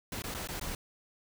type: noise with dropouts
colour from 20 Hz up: pink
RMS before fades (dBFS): -38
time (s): 0.12-0.75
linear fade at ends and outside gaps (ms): 2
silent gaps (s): 0.221-0.239 / 0.342-0.347 / 0.474-0.487 / 0.597-0.612
effects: none